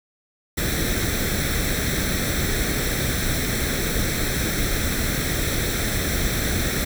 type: noise with comb filter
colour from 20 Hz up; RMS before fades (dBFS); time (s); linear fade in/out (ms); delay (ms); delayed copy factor
pink; -23; 0.57-6.85; 10; 0.52; +0.7
effects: none